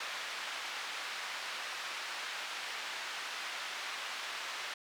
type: band-pass noise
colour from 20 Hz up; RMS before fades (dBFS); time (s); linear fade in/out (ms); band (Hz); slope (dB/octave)
pink; -41; 0-4.74; 5; 1200 to 4200; 12
effects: none